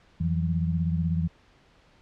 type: tone cluster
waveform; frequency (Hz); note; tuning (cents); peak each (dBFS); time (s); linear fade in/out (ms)
sine; 85.7 / 164.9 / 181.1; F2 / E3 / F#3; -32 / +1 / -37; -28 / -25 / -33; 0.2-1.28; 10
effects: pink hiss -59 dBFS RMS until 2.01 s + low-pass 4000 Hz 12 dB/octave